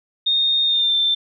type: tone with pitch glide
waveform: sine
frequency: 3681 to 3562 Hz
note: A#7 to A7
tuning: -23 to +21 cents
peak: -15 dBFS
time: 0.26-1.15 s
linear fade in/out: 10 ms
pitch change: -56 cents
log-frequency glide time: 0.64-0.95 s
effects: none